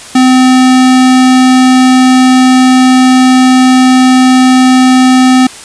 square tone, 256.6 Hz, C4, 34 cents flat, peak -3 dBFS, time 0.15-5.47 s, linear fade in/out 5 ms, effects white hiss -28 dBFS RMS until 5.64 s + resampled to 22050 Hz

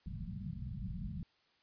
white low-pass noise, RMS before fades -42 dBFS, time 0.06-1.23 s, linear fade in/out 2 ms, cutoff 210 Hz, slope 96 dB/octave, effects white hiss -72 dBFS RMS until 1.62 s + resampled to 11025 Hz

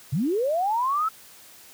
sine linear sweep, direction up, 115 to 1330 Hz, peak -21 dBFS, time 0.12-1.09 s, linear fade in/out 10 ms, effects white hiss -49 dBFS RMS until 1.73 s + high-pass 60 Hz 12 dB/octave

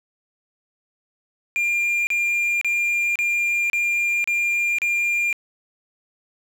triangle tone bursts, 2398 Hz, D7, 36 cents sharp, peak -17 dBFS, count 7, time 1.56-5.328 s, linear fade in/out 0 ms, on 510 ms, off 33 ms, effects 8-bit

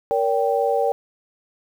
sine chord, G diminished, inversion first, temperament equal with one note detuned, 466.2 / 568.3 / 784 Hz, Bb4 / Db5 / G5, 0 / +43 / 0 cents, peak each -21 / -22 / -22 dBFS, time 0.11-0.92 s, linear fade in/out 0 ms, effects 8-bit

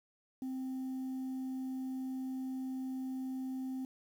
sine tone, 260.8 Hz, C4, 5 cents flat, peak -34 dBFS, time 0.42-3.85 s, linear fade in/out 2 ms, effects tanh soft clip ceiling -35 dBFS + 10-bit

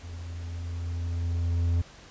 triangle tone with level ramp, 85.3 Hz, F2, 40 cents flat, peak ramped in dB -35 to -19 dBFS, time 0.03-1.82 s, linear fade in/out 10 ms, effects pink hiss -50 dBFS RMS until 2.1 s + resampled to 16000 Hz

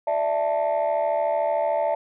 sine chord, D suspended second, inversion none, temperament just, 587.3 / 660.7 / 881 Hz, D5 / E5 / A5, 0 / +4 / +2 cents, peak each -23 / -22 / -25 dBFS, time 0.07-1.95 s, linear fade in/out 5 ms, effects tanh soft clip ceiling -16 dBFS

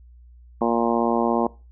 harmonic tone, 117 Hz, A#2, 7 cents sharp, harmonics 2 / 3 / 4 / 5 / 6 / 7 / 8 / 9, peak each -23 / -25 / -26 / -27 / -28 / -28 / -29 / -30 dBFS, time 0.61-1.47 s, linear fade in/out 5 ms, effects noise-tail reverb RT60 0.3 s tail -21 dB re dry + added 60 Hz sine -45 dBFS peak until 1.71 s

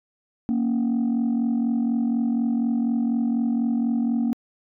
sine tone pair together, 233.1 / 277.2 Hz, A#3 / C#4, 0 / 0 cents, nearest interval minor third, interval 300 cents, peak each -19 / -24 dBFS, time 0.49-4.33 s, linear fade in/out 0 ms, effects tanh soft clip ceiling -17 dBFS

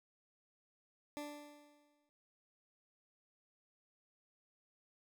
20% pulse tone with exponential decay, 293.7 Hz, D4, in tune, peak -36 dBFS, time 1.17-2.09 s, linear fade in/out 0 ms, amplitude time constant 200 ms, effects none

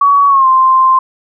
sine tone with pitch glide, 1128 to 1046.4 Hz, C#6 to C6, +30 to 0 cents, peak -5 dBFS, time 0.01-0.99 s, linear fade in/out 5 ms, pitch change -130 cents, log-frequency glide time 0.28-0.47 s, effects none

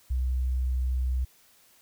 sine tone, 63.5 Hz, B1, 49 cents sharp, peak -24 dBFS, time 0.1-1.25 s, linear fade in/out 10 ms, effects white hiss -60 dBFS RMS until 1.81 s

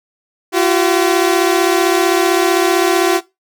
sawtooth tone pair together, 343.1 / 378.7 Hz, F4 / F#4, -31 / +40 cents, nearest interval major second, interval 171 cents, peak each -10 dBFS, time 0.52-3.21 s, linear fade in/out 50 ms, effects noise-tail reverb RT60 0.2 s tail -17 dB re dry

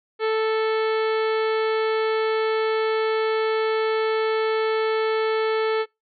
harmonic tone with a mistuned harmonic, 440 Hz, A4, in tune, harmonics 1 / 2 / 3 / 4 / 5 / 6 / 7 / 8 / 9 / 10, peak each -20 / -31 / -30 / -34 / -34 / -41 / -41 / -42 / -44 / -44 dBFS, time 0.19-5.86 s, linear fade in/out 50 ms, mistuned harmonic 8, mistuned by -40 cents, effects noise-tail reverb RT60 0.2 s tail -25 dB re dry

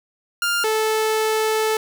sawtooth tone pair in turn, 1400 / 436.9 Hz, F6 / A4, +4 / -12 cents, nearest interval octave + minor sixth, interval 2016 cents, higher first, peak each -15 / -14 dBFS, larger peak second, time 0.42-0.64 / 0.64-1.77 s, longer second, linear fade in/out 2 ms, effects none

